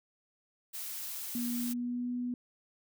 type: noise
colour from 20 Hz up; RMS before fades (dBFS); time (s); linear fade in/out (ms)
blue; -40; 0.73-1.74; 20
type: tone with pitch glide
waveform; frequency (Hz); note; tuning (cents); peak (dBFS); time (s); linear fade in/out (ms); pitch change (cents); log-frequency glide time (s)
sine; 240 to 245.5; B3 to B3; -49 to -10; -32; 1.35-2.34; 2; +39; 1.47-2.11
effects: none